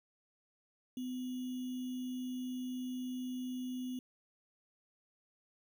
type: tone with sample-and-hold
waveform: sine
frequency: 253 Hz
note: B3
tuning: 42 cents sharp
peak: -37 dBFS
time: 0.97-3.99 s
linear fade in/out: 2 ms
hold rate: 3150 Hz
effects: none